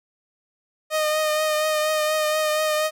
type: tone with vibrato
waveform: sawtooth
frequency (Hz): 616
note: D#5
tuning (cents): -17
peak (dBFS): -16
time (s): 0.9-2.91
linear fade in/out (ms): 50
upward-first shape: triangle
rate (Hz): 4.2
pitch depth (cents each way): 26
effects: none